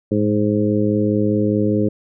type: harmonic tone with a mistuned harmonic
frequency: 104.9 Hz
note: G#2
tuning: 18 cents sharp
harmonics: 1 / 2 / 3 / 4 / 5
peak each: -22 / -19 / -20 / -22 / -24 dBFS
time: 0.11-1.89 s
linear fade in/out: 10 ms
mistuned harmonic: 1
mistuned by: +45 cents
effects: none